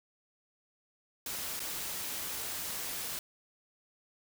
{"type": "noise with dropouts", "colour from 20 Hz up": "white", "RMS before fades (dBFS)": -38, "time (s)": [1.26, 3.19], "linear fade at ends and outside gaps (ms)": 2, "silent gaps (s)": [1.595, 1.602], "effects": []}